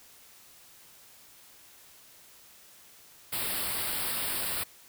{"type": "band-stop noise", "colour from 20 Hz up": "white", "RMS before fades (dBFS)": -32, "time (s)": [3.32, 4.64], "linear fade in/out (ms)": 10, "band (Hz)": [5100, 8000], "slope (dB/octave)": 96, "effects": ["white hiss -55 dBFS RMS until 4.88 s"]}